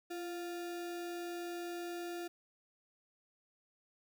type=tone with sample-and-hold; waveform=sine; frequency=344.6 Hz; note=F4; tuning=23 cents flat; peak=-39 dBFS; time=0.1-2.28 s; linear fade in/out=10 ms; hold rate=1050 Hz; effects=none